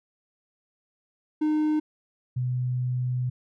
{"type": "tone pair in turn", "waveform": ["triangle", "sine"], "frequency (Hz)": [306.1, 125.47], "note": ["D#4", "B2"], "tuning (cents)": [-28, 28], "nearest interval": "octave + minor third", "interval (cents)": 1544, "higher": "first", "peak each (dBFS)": [-19, -24], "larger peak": "first", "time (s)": [[1.41, 1.8], [2.36, 3.3]], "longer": "second", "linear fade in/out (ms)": 10, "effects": []}